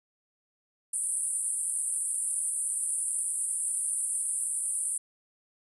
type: band-pass noise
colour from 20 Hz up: pink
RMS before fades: -31 dBFS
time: 0.93-4.98 s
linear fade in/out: 5 ms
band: 8700 to 10000 Hz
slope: 96 dB/octave
effects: none